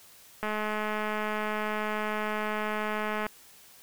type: click train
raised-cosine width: 0.5 ms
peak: -17 dBFS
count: 605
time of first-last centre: 0.43-3.266 s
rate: 213 Hz
effects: white hiss -54 dBFS RMS until 3.82 s